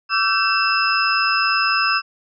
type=tone cluster; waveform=sine; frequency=1151 / 1333 / 1544 / 2672 / 5100 Hz; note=D6 / E6 / G6 / E7 / D#8; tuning=-35 / +19 / -27 / +23 / +42 cents; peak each=-22 dBFS; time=0.09-2.02 s; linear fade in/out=50 ms; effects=none